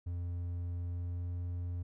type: tone with pitch glide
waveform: triangle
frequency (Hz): 87.31 to 87.87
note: F2 to F2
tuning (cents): 0 to +11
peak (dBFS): -33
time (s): 0.06-1.83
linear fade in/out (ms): 10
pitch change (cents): +11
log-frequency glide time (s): 0.83-1.31
effects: none